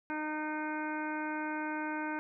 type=harmonic tone; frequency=306.5 Hz; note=D#4; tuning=26 cents flat; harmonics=1 / 2 / 3 / 4 / 5 / 6 / 7 / 8; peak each=-37 / -45 / -39 / -49 / -40 / -53 / -47 / -50 dBFS; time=0.1-2.19 s; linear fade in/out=0 ms; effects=none